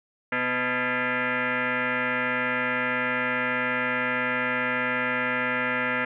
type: tone with frequency modulation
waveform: sine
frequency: 127.2 Hz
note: C3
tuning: 48 cents flat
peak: -23 dBFS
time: 0.32-6.05 s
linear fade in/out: 5 ms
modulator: 376 Hz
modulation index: 5.8
effects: none